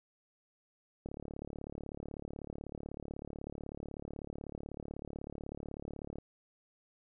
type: click train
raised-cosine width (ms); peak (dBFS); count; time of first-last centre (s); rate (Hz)
2; -29; 186; 1.06-6.185; 36.1
effects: none